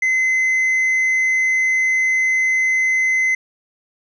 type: tone with tanh clipping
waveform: sine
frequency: 2050 Hz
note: C7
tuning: 36 cents flat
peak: -15 dBFS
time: 0.02-3.35 s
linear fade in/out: 5 ms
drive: 3 dB
effects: none